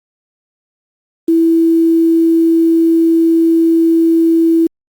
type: tone with quantisation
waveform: sine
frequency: 329.6 Hz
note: E4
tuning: in tune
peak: -7 dBFS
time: 1.28-4.67 s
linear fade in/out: 5 ms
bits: 6
effects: Opus 48 kbps